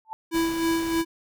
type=tone with exponential growth; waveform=sine; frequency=880 Hz; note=A5; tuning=in tune; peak=-27 dBFS; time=0.05-0.13 s; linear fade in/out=0 ms; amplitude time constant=17 ms
type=tone with tremolo; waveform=square; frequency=330 Hz; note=E4; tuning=2 cents sharp; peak=-21 dBFS; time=0.31-1.05 s; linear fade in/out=50 ms; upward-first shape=sine; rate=3.2 Hz; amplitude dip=50%
type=noise; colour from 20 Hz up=pink; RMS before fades=-39 dBFS; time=0.34-1.02 s; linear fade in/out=5 ms
effects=none